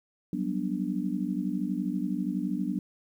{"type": "chord", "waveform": "sine", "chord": "G major seventh", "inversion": "third", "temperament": "just", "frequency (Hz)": [183.75, 196, 245, 294], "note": ["F#3", "G3", "B3", "D4"], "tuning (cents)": [-12, 0, -14, 2], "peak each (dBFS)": -33, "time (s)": [0.33, 2.79], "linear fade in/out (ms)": 2, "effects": ["10-bit"]}